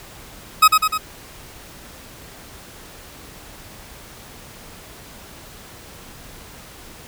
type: tone with echo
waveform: 40% pulse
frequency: 1267 Hz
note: D#6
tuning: 31 cents sharp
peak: -6 dBFS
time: 0.62-0.68 s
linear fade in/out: 10 ms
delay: 100 ms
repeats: 3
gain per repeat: -4 dB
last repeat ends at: 0.98 s
effects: pink hiss -41 dBFS RMS until 7.07 s